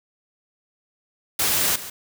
white noise with echo, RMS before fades -21 dBFS, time 1.39-1.76 s, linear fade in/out 5 ms, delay 140 ms, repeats 1, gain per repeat -14 dB, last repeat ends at 1.9 s, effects none

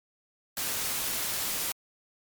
white noise, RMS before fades -31 dBFS, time 0.57-1.72 s, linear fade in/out 2 ms, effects MP3 96 kbps

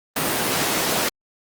pink high-pass noise, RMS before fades -22 dBFS, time 0.16-1.09 s, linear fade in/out 5 ms, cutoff 200 Hz, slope 12 dB/octave, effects Opus 32 kbps

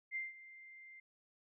sine tone with ADSR envelope, 2093 Hz, C7, in tune, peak -36 dBFS, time 0.11-1 s, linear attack 47 ms, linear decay 170 ms, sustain -17 dB, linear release 5 ms, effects none

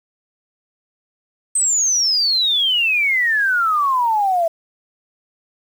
sine exponential sweep, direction down, 8372 to 650 Hz, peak -14 dBFS, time 1.55-4.48 s, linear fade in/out 5 ms, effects 7-bit

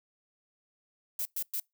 violet noise bursts, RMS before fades -33 dBFS, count 3, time 1.19-1.599 s, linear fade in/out 2 ms, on 63 ms, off 110 ms, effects noise-tail reverb RT60 0.2 s tail -26 dB re dry

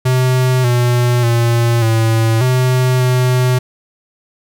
square tone with pitch steps, 128 / 121.9 / 117.5 / 112.6 / 127.6 / 126.5 Hz, C3 / B2 / A#2 / A2 / C3 / B2, -38 / -22 / +14 / +40 / -43 / +42 cents, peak -11 dBFS, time 0.05-3.59 s, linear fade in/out 10 ms, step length 590 ms, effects none

